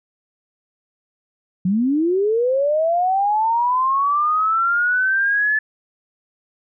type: linear sweep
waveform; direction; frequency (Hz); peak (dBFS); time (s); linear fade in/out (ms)
sine; up; 174.61 to 1740; -15; 1.65-5.59; 5
effects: none